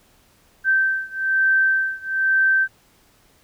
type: beating tone pair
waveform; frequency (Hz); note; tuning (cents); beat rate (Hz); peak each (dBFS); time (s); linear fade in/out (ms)
sine; 1555 / 1556.1; G6 / G6; -14 / -13; 1.1; -19 / -20; 0.64-2.68; 50
effects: pink hiss -57 dBFS RMS until 3.43 s